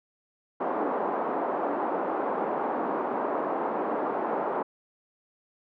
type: band-pass noise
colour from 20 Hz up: white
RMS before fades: -29 dBFS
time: 0.6-4.63 s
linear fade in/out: 10 ms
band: 250 to 1000 Hz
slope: 24 dB/octave
effects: none